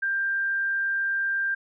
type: tone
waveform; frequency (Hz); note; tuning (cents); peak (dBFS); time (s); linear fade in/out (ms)
sine; 1587; G6; +21; -23; 0.02-1.55; 10
effects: none